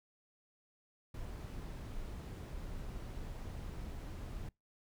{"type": "noise", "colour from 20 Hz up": "brown", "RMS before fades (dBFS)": -44, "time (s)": [1.14, 4.49], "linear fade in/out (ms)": 5, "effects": ["noise-tail reverb RT60 0.2 s tail -25 dB re dry"]}